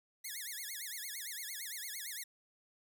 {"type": "tone with vibrato", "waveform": "5% pulse", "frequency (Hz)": 1910, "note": "A#6", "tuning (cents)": 42, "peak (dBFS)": -31, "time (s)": [0.24, 2.24], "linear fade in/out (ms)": 10, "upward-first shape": "sine", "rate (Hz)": 8.8, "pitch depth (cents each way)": 250, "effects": ["12-bit"]}